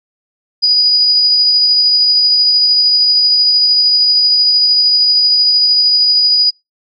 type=tone with tremolo; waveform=sine; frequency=4923 Hz; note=D#8; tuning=19 cents flat; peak=-6 dBFS; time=0.62-6.51 s; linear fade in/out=20 ms; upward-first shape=triangle; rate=13 Hz; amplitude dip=25%; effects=noise-tail reverb RT60 0.2 s tail -25 dB re dry